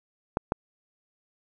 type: clicks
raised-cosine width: 1 ms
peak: -10 dBFS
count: 2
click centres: 0.371 / 0.521 s
effects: none